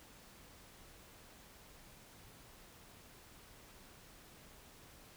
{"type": "silence", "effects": ["pink hiss -59 dBFS RMS until 5.16 s"]}